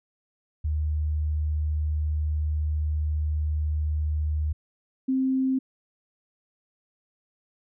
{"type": "tone pair in turn", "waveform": "sine", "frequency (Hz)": [76.2, 262.8], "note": ["D#2", "C4"], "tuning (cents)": [-36, 8], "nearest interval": "octave + major sixth", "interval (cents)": 2144, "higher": "second", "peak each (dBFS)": [-23, -21], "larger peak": "second", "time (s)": [[0.64, 4.53], [5.08, 5.59]], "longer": "first", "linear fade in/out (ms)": 10, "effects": []}